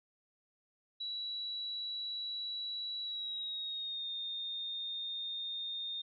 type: tone with pitch glide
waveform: sine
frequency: 3919 to 3657 Hz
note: B7 to A#7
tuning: -14 to -34 cents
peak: -37 dBFS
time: 1-6.02 s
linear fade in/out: 10 ms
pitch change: -120 cents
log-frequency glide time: 3.02-4.09 s
effects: none